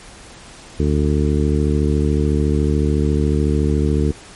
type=harmonic tone; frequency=73.9 Hz; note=D2; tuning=11 cents sharp; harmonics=1 / 2 / 3 / 4 / 5 / 6; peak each=-17 / -20 / -22 / -23 / -24 / -25 dBFS; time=0.79-4.12 s; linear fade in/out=10 ms; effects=pink hiss -40 dBFS RMS until 4.35 s + MP3 48 kbps